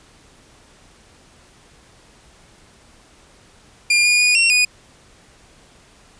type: tone with pitch steps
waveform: sawtooth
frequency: 2407 / 2438 / 2457 / 2728 / 2475 Hz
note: D7 / D#7 / D#7 / F7 / D#7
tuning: +42 / -36 / -22 / -41 / -10 cents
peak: -9 dBFS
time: 3.9-4.65 s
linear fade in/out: 5 ms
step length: 150 ms
effects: pink hiss -50 dBFS RMS until 6.19 s + resampled to 22050 Hz